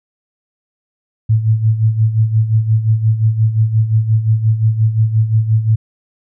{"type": "tone with tremolo", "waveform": "sine", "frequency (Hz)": 110.4, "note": "A2", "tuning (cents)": 6, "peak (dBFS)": -7, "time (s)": [1.29, 5.76], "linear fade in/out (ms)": 10, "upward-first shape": "sine", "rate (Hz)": 5.7, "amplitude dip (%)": 70, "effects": []}